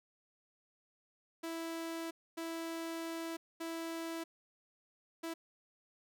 sawtooth tone bursts at uneven times, 329.6 Hz, E4, in tune, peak -35 dBFS, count 4, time 1.43-2.11 / 2.37-3.37 / 3.6-4.24 / 5.23-5.34 s, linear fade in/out 10 ms, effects none

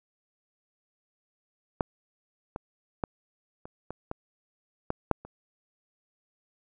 clicks, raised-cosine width 1 ms, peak -11 / -20 / -14 / -28 / -22 / -19 / -14 / -7 / -29 dBFS, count 9, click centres 1.808 / 2.561 / 3.038 / 3.655 / 3.906 / 4.114 / 4.904 / 5.113 / 5.25 s, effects none

